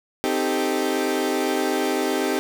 30% pulse chord, A half-diminished seventh, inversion first, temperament equal, 261.6 / 311.1 / 392 / 440 Hz, C4 / Eb4 / G4 / A4, 0 / 0 / 0 / 0 cents, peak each -24 / -24 / -22 / -27 dBFS, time 0.24-2.39 s, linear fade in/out 0 ms, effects none

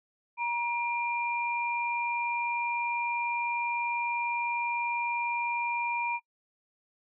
sine tone pair together, 950 / 2389 Hz, A#5 / D7, +33 / +29 cents, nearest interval octave + major third, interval 1596 cents, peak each -29 / -32 dBFS, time 0.37-6.2 s, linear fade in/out 50 ms, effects noise-tail reverb RT60 0.1 s tail -23 dB re dry

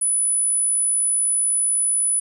sine tone, 9956 Hz, D#9, in tune, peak -17 dBFS, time 0.01-2.2 s, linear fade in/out 10 ms, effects none

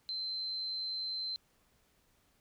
sine tone, 4095 Hz, C8, 38 cents flat, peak -35 dBFS, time 0.09-1.36 s, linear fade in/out 0 ms, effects pink hiss -71 dBFS RMS until 2.4 s

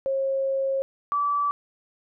sine tone pair in turn, 540 / 1155.2 Hz, C#5 / D6, -45 / -29 cents, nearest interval octave + minor second, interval 1316 cents, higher second, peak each -22 / -21 dBFS, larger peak second, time 0.06-0.82 / 1.12-1.51 s, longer first, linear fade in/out 0 ms, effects none

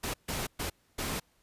pink noise bursts at uneven times, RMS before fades -34 dBFS, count 4, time 0.03-0.14 / 0.28-0.47 / 0.59-0.7 / 0.98-1.2 s, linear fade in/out 10 ms, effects pink hiss -69 dBFS RMS until 1.42 s + resampled to 32000 Hz

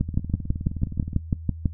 two click trains, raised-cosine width 5 ms, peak -9 / -19 dBFS, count 11 / 21, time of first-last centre 0.01-1.657 / 0.09-1.132 s, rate 6.07 / 19.2 Hz, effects noise-tail reverb RT60 0.1 s tail -18 dB re dry + added 81 Hz sine -34 dBFS peak until 1.73 s

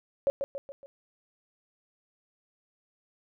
sine tone with echo, 554.4 Hz, C#5, in tune, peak -21 dBFS, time 0.27-0.3 s, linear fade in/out 0 ms, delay 140 ms, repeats 4, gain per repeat -6 dB, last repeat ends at 0.86 s, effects none

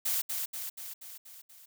blue noise with echo, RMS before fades -30 dBFS, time 0.05-0.22 s, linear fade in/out 10 ms, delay 240 ms, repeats 6, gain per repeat -4 dB, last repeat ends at 1.66 s, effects none

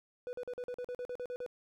triangle tone bursts, 493.9 Hz, B4, in tune, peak -35 dBFS, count 12, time 0.27-1.463 s, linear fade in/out 0 ms, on 60 ms, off 43 ms, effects none

